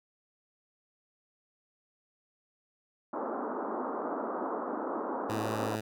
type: band-pass noise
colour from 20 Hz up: pink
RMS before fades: -35 dBFS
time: 3.13-5.76 s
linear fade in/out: 5 ms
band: 240 to 1300 Hz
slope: 48 dB/octave
type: tone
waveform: 10% pulse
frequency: 108.7 Hz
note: A2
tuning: 21 cents flat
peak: -25 dBFS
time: 5.29-5.81 s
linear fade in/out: 10 ms
effects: none